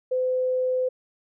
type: tone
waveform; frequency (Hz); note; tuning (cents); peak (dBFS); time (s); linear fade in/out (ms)
sine; 510; C5; -44; -21; 0.11-0.89; 10
effects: none